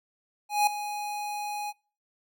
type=tone with ADSR envelope; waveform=square; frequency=830.6 Hz; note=G#5; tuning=in tune; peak=-19 dBFS; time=0.49-1.73 s; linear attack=180 ms; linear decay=4 ms; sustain=-13 dB; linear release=38 ms; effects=noise-tail reverb RT60 0.4 s tail -26 dB re dry